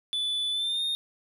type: tone with pitch glide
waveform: triangle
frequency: 3479 to 3675 Hz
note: A7 to A#7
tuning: -20 to -25 cents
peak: -25 dBFS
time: 0.13-0.95 s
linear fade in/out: 0 ms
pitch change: +95 cents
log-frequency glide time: 0.51-0.83 s
effects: none